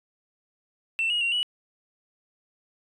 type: tone with pitch steps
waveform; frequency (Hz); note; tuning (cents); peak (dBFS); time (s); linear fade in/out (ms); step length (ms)
sine; 2684 / 2886 / 2756 / 2938; E7 / F#7 / F7 / F#7; +31 / -44 / -24 / -13; -21; 0.99-1.43; 0; 110
effects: tanh soft clip ceiling -20 dBFS